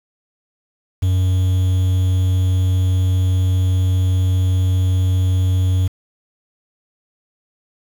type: tone with quantisation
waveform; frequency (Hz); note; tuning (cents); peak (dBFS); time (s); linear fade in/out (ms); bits
triangle; 92.5; F#2; 0; -11; 1.02-5.88; 10; 6
effects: none